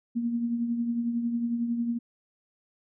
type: tone with tremolo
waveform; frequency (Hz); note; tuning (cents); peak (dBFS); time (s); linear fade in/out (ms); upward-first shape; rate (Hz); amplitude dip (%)
sine; 235.4; A#3; +17; -23; 0.15-1.99; 20; triangle; 11; 55
effects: none